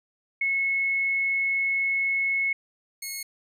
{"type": "tone pair in turn", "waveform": ["sine", "10% pulse"], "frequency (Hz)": [2188, 2175], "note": ["C#7", "C#7"], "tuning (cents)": [-23, -33], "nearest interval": "unison", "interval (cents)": 10, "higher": "first", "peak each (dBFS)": [-22, -23], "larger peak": "first", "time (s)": [[0.41, 2.53], [3.02, 3.23]], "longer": "first", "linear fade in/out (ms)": 5, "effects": []}